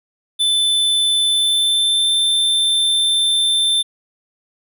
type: tone with pitch glide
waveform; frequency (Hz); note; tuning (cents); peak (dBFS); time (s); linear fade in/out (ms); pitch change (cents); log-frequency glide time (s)
square; 3520 to 3559; A7 to A7; 0 to +19; -14; 0.39-3.83; 20; +19; 1.28-2.1
effects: none